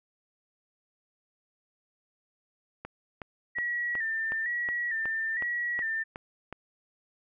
click train, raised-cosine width 0.5 ms, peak -23 dBFS, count 11, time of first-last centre 2.85-6.526 s, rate 2.72 Hz
sine tone with vibrato, 1855 Hz, A#6, 9 cents flat, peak -28 dBFS, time 3.55-6.04 s, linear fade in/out 20 ms, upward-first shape square, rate 1.1 Hz, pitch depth 60 cents each way
effects none

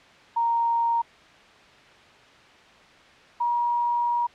sine tone pair in turn, 931 / 953.9 Hz, A#5 / A#5, -2 / +40 cents, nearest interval unison, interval 42 cents, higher second, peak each -20 / -21 dBFS, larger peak first, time 0.36-1.02 / 3.4-4.27 s, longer second, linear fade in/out 10 ms, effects white hiss -51 dBFS RMS until 4.34 s + low-pass 3000 Hz 12 dB/octave

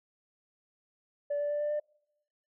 sine tone with pitch steps, 579 / 583.4 / 587.8 / 592.2 / 596.7 Hz, D5 / D5 / D5 / D5 / D5, -25 / -12 / +1 / +14 / +27 cents, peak -27 dBFS, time 1.3-1.8 s, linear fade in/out 10 ms, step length 100 ms, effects noise-tail reverb RT60 0.8 s tail -26 dB re dry + tanh soft clip ceiling -26 dBFS

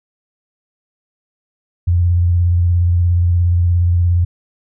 sine tone with vibrato, 87.31 Hz, F2, in tune, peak -10 dBFS, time 1.87-4.25 s, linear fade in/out 10 ms, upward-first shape square, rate 17 Hz, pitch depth 27 cents each way, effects none

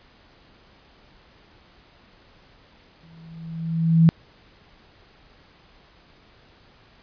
sine tone with exponential growth, 164 Hz, E3, 9 cents flat, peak -9 dBFS, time 3.03-4.09 s, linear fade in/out 0 ms, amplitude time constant 230 ms, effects pink hiss -54 dBFS RMS until 7.02 s + resampled to 11025 Hz

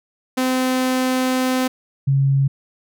sawtooth / sine tone pair in turn, 257.1 / 137.22 Hz, C4 / C#3, -30 / -17 cents, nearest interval major seventh, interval 1087 cents, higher first, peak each -13 dBFS, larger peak neither, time 0.37-1.68 / 2.07-2.48 s, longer first, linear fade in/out 10 ms, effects none

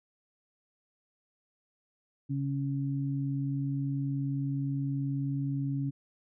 sine tone pair together, 138.28 / 277.2 Hz, C#3 / C#4, -4 / 0 cents, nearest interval octave, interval 1204 cents, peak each -30 / -34 dBFS, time 2.29-5.91 s, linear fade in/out 20 ms, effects none

